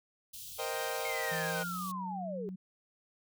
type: band-stop noise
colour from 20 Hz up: white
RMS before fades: -46 dBFS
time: 0.33-1.92 s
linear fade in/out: 10 ms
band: 170 to 2900 Hz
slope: 48 dB/octave
type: chord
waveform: sawtooth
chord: C minor seventh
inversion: third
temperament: equal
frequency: 466.2 / 523.3 / 622.3 / 784 Hz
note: Bb4 / C5 / Eb5 / G5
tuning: 0 / 0 / 0 / 0 cents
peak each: -36 dBFS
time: 0.58-1.64 s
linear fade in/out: 20 ms
type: linear sweep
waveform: sine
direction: down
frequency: 2168 to 381.4 Hz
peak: -37 dBFS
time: 1.05-2.49 s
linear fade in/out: 0 ms
type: tone with pitch glide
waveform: sine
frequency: 164.81 to 186.06 Hz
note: E3 to F#3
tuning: 0 to +10 cents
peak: -39 dBFS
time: 1.31-2.56 s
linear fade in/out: 10 ms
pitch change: +210 cents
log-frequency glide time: 1.45-1.87 s
effects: none